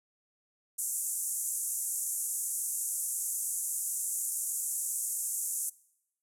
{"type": "band-pass noise", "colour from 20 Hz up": "white", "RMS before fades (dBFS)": -34, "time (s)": [0.78, 5.7], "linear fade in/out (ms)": 10, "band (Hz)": [6800, 12000], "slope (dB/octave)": 48, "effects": ["noise-tail reverb RT60 0.8 s tail -22 dB re dry"]}